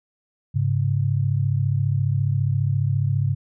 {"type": "tone pair together", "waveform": "sine", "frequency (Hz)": [102.84, 137.5], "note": ["G#2", "C#3"], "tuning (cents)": [-17, -14], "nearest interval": "perfect fourth", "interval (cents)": 503, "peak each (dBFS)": -21, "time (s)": [0.54, 3.35], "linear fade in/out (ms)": 20, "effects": []}